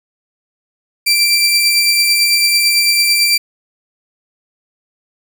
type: tone pair together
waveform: sawtooth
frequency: 2354 / 4699 Hz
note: D7 / D8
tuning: +3 / 0 cents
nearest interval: octave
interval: 1197 cents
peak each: -10 dBFS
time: 1.06-3.38 s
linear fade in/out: 10 ms
effects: none